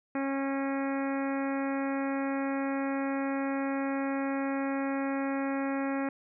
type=harmonic tone; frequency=273.4 Hz; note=C#4; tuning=24 cents flat; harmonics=1 / 2 / 3 / 4 / 5 / 6 / 7 / 8 / 9; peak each=-30 / -36 / -39 / -43 / -43 / -44 / -44 / -47 / -48 dBFS; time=0.15-6.09 s; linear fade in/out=2 ms; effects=none